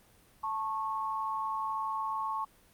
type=tone pair together; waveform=sine; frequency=880.5 / 1097 Hz; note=A5 / C#6; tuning=+1 / -18 cents; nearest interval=major third; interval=381 cents; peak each=-35 / -33 dBFS; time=0.43-2.45 s; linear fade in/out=10 ms; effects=pink hiss -62 dBFS RMS until 2.73 s + Opus 32 kbps